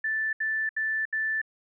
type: tone bursts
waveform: sine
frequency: 1760 Hz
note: A6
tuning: in tune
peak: -25 dBFS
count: 4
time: 0.04-1.416 s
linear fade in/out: 5 ms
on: 290 ms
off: 72 ms
effects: none